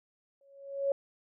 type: tone with exponential growth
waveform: sine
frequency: 554.4 Hz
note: C#5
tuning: in tune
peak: -23 dBFS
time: 0.41-0.92 s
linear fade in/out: 2 ms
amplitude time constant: 110 ms
effects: none